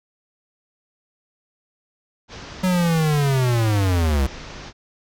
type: low-pass noise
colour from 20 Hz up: pink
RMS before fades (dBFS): -37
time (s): 2.28-4.73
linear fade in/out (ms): 50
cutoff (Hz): 6300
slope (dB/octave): 48
type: linear sweep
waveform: square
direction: down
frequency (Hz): 187.2 to 64.5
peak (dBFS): -17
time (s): 2.63-4.27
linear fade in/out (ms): 10
effects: none